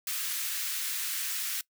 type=high-pass noise; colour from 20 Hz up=white; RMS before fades=-33 dBFS; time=0.07-1.61 s; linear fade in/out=2 ms; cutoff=1400 Hz; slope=24 dB/octave; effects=noise-tail reverb RT60 0.1 s tail -21 dB re dry